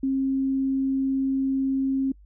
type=tone; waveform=sine; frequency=268.2 Hz; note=C4; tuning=43 cents sharp; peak=-21 dBFS; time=0.03-2.12 s; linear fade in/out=5 ms; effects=noise-tail reverb RT60 0.1 s tail -26 dB re dry + added 50 Hz sine -48 dBFS peak until 2.25 s